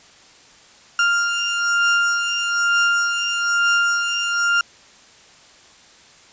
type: beating tone pair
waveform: 35% pulse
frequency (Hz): 1396.9 / 1398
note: F6 / F6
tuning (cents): 0 / +1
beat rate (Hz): 1.1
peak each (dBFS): -21 / -16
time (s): 0.99-4.61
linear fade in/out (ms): 2
effects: white hiss -48 dBFS RMS until 6.32 s + resampled to 16000 Hz